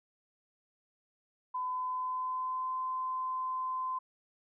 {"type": "tone with pitch glide", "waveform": "sine", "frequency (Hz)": [1010, 1030], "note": ["B5", "C6"], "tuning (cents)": [39, -28], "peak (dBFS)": -32, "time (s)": [1.54, 3.99], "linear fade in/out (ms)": 10, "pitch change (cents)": 33, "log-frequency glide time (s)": [1.65, 2.76], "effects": []}